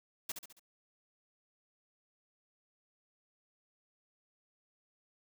white noise with echo, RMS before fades -38 dBFS, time 0.29-0.32 s, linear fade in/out 5 ms, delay 69 ms, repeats 4, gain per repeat -6 dB, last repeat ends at 0.596 s, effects none

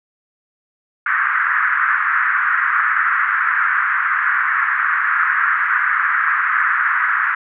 white band-pass noise, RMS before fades -17 dBFS, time 1.06-7.35 s, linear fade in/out 5 ms, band 1200 to 1800 Hz, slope 48 dB/octave, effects none

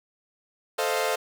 sawtooth chord, F dominant seventh, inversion first, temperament equal, 440 / 523.3 / 622.3 / 698.5 Hz, A4 / C5 / Eb5 / F5, 0 / 0 / 0 / 0 cents, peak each -25 / -25 / -27 / -26 dBFS, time 0.78-1.16 s, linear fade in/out 10 ms, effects none

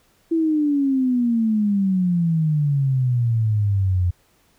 sine exponential sweep, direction down, 333.1 to 87.31 Hz, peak -16 dBFS, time 0.31-4.11 s, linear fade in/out 10 ms, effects pink hiss -60 dBFS RMS until 4.58 s

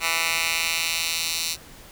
10% pulse tone with high-pass filter sweep, 165 Hz, E3, 2 cents sharp, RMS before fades -25 dBFS, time 0-1.57 s, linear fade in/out 50 ms, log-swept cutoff 1700 to 4300 Hz, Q 1.3, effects pink hiss -46 dBFS RMS until 1.91 s

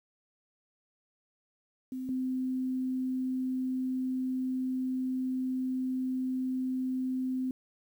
sine tone pair in turn, 257.8 / 257.8 Hz, C4 / C4, -26 / -26 cents, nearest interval unison, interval 0 cents, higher neither, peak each -34 / -29 dBFS, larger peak second, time 1.92-2.09 / 2.09-7.51 s, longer second, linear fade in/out 2 ms, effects 10-bit

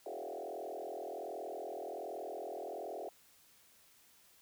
sine tone with frequency modulation, 551 Hz, C#5, 11 cents flat, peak -40 dBFS, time 0.06-3.09 s, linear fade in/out 2 ms, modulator 41.3 Hz, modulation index 4.7, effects white hiss -65 dBFS RMS until 4.41 s

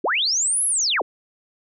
sine linear two-way sweep, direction up then down, 246.9 to 11280 to 246.9 Hz, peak -18 dBFS, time 0.04-1.02 s, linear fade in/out 5 ms, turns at 0.65 s, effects none

